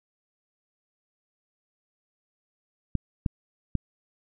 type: clicks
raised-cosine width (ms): 5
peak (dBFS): -12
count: 3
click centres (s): 2.953 / 3.262 / 3.753
effects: none